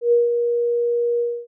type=tone with ADSR envelope; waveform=sine; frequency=475.3 Hz; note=A#4; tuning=34 cents sharp; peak=-11 dBFS; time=0.01-1.47 s; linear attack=110 ms; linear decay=170 ms; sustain=-6 dB; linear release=270 ms; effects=none